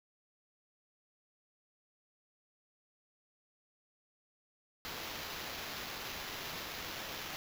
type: noise with sample-and-hold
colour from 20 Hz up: white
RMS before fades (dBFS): -43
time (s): 4.85-7.36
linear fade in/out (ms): 0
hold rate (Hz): 8820
effects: none